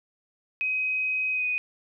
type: tone with pitch glide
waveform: sine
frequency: 2524 to 2491 Hz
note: D#7 to D#7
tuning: +24 to +1 cents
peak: -24 dBFS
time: 0.61-1.58 s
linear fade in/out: 0 ms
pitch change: -23 cents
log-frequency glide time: 1.32-1.46 s
effects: none